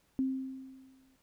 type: tone with exponential decay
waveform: sine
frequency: 263.8 Hz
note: C4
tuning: 14 cents sharp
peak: -26 dBFS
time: 0.19-1.16 s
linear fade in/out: 0 ms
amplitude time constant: 210 ms
effects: pink hiss -71 dBFS RMS until 1.22 s